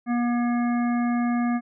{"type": "harmonic tone", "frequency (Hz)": 240, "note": "B3", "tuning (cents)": -49, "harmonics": [1, 3, 5, 7, 9], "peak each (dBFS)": [-21, -31, -35, -38, -40], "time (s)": [0.06, 1.61], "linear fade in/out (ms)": 50, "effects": []}